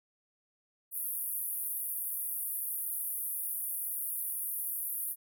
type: band-pass noise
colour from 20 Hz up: white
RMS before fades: -36 dBFS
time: 0.91-5.16 s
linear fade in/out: 50 ms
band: 9800 to 16000 Hz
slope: 96 dB/octave
effects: none